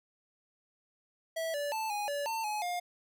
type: tone with pitch steps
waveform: square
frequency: 653 / 579 / 880 / 827 / 574 / 899 / 845 / 709 Hz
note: E5 / D5 / A5 / G#5 / D5 / A5 / G#5 / F5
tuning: -17 / -25 / 0 / -8 / -40 / +37 / +30 / +26 cents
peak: -33 dBFS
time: 1.36-2.8 s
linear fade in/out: 10 ms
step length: 180 ms
effects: none